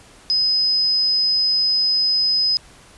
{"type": "tone", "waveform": "sine", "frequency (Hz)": 5040, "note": "D#8", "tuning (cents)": 21, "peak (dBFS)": -15, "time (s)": [0.3, 2.57], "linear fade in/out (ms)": 0, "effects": ["pink hiss -47 dBFS RMS until 2.97 s", "resampled to 24000 Hz"]}